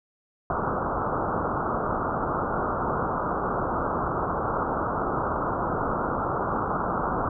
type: low-pass noise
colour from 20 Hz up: white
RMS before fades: -27 dBFS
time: 0.5-7.29 s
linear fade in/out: 2 ms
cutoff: 1400 Hz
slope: 96 dB/octave
effects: none